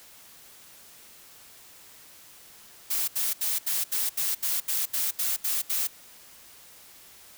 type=noise bursts; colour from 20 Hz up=blue; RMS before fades=-27 dBFS; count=12; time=2.9-5.874 s; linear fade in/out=10 ms; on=180 ms; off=74 ms; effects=white hiss -51 dBFS RMS until 7.37 s